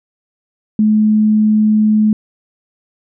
sine tone, 214.3 Hz, A3, 45 cents flat, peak -8 dBFS, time 0.79-2.13 s, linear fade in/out 2 ms, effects none

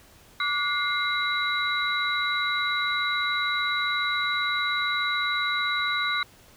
sine tone cluster, 1161 / 1444 / 2108 / 3917 Hz, D6 / F#6 / C7 / B7, -20 / -43 / +12 / -15 cents, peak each -29 dBFS, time 0.4-6.23 s, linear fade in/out 2 ms, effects pink hiss -54 dBFS RMS until 6.56 s

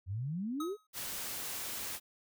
sine exponential sweep, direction up, 87.31 to 439.6 Hz, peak -34 dBFS, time 0.06-0.77 s, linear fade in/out 50 ms
square tone with exponential decay, 1269 Hz, D#6, 34 cents sharp, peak -37 dBFS, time 0.6-0.87 s, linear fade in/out 5 ms, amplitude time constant 58 ms
white noise, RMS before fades -40 dBFS, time 0.93-2 s, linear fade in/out 50 ms
effects none

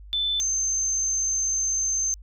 sine tone pair in turn, 3520 / 6272 Hz, A7 / G8, 0 / 0 cents, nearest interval minor seventh, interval 1000 cents, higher second, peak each -22 dBFS, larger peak neither, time 0.13-0.4 / 0.4-2.14 s, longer second, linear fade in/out 0 ms, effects added 50 Hz sine -41 dBFS peak until 2.22 s

